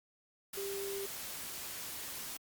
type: tone in noise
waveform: sine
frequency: 395.3 Hz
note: G4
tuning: 15 cents sharp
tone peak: -38 dBFS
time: 0.57-1.06 s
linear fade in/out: 5 ms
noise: white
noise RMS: -43 dBFS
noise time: 0.53-2.37 s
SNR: +2 dB
effects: Opus 48 kbps